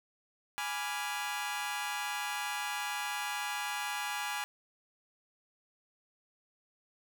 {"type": "chord", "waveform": "20% pulse", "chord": "G# diminished seventh", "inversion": "none", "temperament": "equal", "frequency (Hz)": [830.6, 987.8, 1174.7, 1396.9], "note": ["G#5", "B5", "D6", "F6"], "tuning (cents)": [0, 0, 0, 0], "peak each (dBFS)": [-32, -36, -38, -37], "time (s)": [0.58, 4.44], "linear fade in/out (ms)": 0, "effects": []}